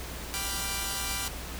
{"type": "chord", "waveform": "5% pulse", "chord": "G dominant seventh", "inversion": "none", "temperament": "equal", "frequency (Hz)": [784, 987.8, 1174.7, 1396.9], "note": ["G5", "B5", "D6", "F6"], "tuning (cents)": [0, 0, 0, 0], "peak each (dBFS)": -25, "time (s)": [0.34, 1.28], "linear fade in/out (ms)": 0, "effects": ["added 60 Hz sine -40 dBFS peak until 1.59 s", "pink hiss -40 dBFS RMS until 1.59 s"]}